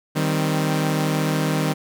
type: chord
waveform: sawtooth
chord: C minor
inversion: first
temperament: equal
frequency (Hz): 155.56 / 196 / 261.6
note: Eb3 / G3 / C4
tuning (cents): 0 / 0 / 0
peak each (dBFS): -17 / -23 / -22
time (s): 0.15-1.74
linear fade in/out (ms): 20
effects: none